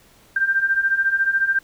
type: beating tone pair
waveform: sine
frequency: 1568 / 1582 Hz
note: G6 / G6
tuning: 0 / +15 cents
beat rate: 14 Hz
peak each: -22 / -18 dBFS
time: 0.36-1.59 s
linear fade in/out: 5 ms
effects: pink hiss -53 dBFS RMS until 1.63 s